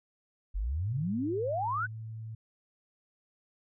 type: exponential sweep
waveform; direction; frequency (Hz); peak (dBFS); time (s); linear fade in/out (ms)
sine; up; 42.59 to 1568; -29; 0.54-1.87; 20
type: tone with pitch glide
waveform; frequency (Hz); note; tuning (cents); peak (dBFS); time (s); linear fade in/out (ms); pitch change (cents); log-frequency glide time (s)
sine; 106.9 to 111.12; A2 to A2; -49 to +18; -38; 0.91-2.35; 5; +67; 1.76-1.96
effects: none